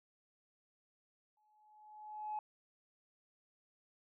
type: tone with exponential growth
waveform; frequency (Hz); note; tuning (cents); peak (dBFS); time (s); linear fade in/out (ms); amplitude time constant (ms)
sine; 850; G#5; +40; -35; 1.37-2.39; 2; 220
effects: tanh soft clip ceiling -33 dBFS